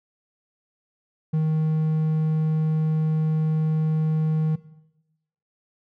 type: tone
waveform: triangle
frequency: 156.8 Hz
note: D#3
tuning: 14 cents sharp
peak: -17 dBFS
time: 1.33-4.56 s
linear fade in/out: 10 ms
effects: noise-tail reverb RT60 0.9 s tail -17 dB re dry